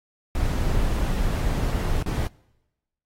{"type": "noise with dropouts", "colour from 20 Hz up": "brown", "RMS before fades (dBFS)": -23, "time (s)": [0.35, 2.27], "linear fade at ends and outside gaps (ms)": 1, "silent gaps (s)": [2.026, 2.061], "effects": ["noise-tail reverb RT60 1.0 s tail -24 dB re dry", "AAC 48 kbps"]}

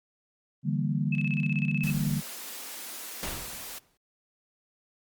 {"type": "chord", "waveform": "sine", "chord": "E half-diminished seventh", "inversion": "third", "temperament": "equal", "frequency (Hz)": [146.83, 164.81, 196, 233.1], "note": ["D3", "E3", "G3", "Bb3"], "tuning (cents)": [0, 0, 0, 0], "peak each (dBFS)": [-28, -33, -31, -33], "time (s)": [0.63, 2.22], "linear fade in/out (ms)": 50}
{"type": "tone with tremolo", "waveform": "sine", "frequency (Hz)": 2600, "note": "E7", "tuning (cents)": -24, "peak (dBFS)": -30, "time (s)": [1.12, 1.93], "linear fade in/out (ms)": 5, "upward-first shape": "square", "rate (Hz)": 16, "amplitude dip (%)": 80}
{"type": "high-pass noise", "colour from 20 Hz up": "white", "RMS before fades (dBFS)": -40, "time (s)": [1.83, 3.79], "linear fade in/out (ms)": 10, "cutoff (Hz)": 190, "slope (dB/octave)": 96}
{"type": "noise with exponential decay", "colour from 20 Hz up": "pink", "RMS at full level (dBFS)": -32, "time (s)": [3.23, 3.97], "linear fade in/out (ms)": 0, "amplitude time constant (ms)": 160}
{"effects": ["Opus 32 kbps"]}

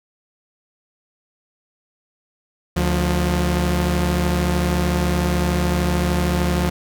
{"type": "tone pair together", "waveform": "sawtooth", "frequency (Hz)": [73.42, 177.06], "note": ["D2", "F3"], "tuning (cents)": [0, 24], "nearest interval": "octave + minor third", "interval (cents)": 1524, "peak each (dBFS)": -16, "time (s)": [2.76, 6.7], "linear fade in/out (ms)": 10, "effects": []}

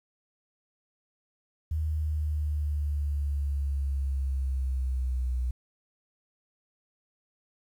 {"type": "linear sweep", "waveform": "sine", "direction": "down", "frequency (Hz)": [78.3, 61.74], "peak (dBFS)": -26, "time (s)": [1.71, 5.51], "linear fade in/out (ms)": 5, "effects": ["10-bit"]}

